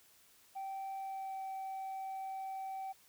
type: tone with pitch glide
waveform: sine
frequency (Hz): 776 to 769.3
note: G5 to G5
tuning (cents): -18 to -33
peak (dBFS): -37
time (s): 0.55-2.93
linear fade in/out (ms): 20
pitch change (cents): -15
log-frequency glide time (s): 0.97-1.41
effects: tanh soft clip ceiling -38 dBFS + white hiss -65 dBFS RMS until 3.08 s